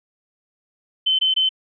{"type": "tone bursts", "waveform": "sine", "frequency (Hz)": 3066, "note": "G7", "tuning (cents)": -39, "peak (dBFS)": -15, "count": 3, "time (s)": [1.06, 1.492], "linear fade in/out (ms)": 10, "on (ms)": 130, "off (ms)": 21, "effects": []}